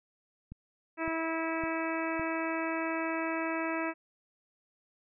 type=click train; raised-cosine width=5 ms; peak=-31 dBFS; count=4; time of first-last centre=0.52-2.196 s; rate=1.79 Hz
type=harmonic tone; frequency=325.3 Hz; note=E4; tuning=23 cents flat; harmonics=1 / 2 / 3 / 4 / 5 / 6 / 7 / 8; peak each=-34 / -37 / -39 / -40 / -41 / -42 / -42 / -43 dBFS; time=0.97-3.94 s; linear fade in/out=50 ms
effects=none